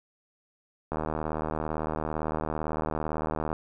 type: click train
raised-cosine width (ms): 1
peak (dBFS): -16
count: 204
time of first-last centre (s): 0.92-3.529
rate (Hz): 77.8
effects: none